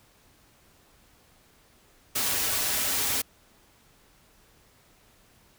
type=noise with comb filter; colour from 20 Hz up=white; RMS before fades=-27 dBFS; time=2.15-3.22 s; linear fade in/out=10 ms; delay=5.7 ms; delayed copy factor=-0.65; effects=pink hiss -60 dBFS RMS until 5.58 s